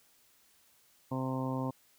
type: harmonic tone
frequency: 130.81 Hz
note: C3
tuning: in tune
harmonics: 1 / 2 / 3 / 4 / 5 / 6 / 7 / 8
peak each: -36 / -35 / -46 / -41 / -46 / -48 / -42 / -44 dBFS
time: 1.11-1.71 s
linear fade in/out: 10 ms
effects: white hiss -66 dBFS RMS until 1.98 s